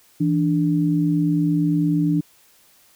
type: tone pair together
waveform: sine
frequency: 164.81 / 293.7 Hz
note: E3 / D4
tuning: 0 / 0 cents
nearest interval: minor seventh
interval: 1000 cents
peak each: -19 dBFS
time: 0.2-2.21 s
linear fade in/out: 10 ms
effects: white hiss -55 dBFS RMS until 2.95 s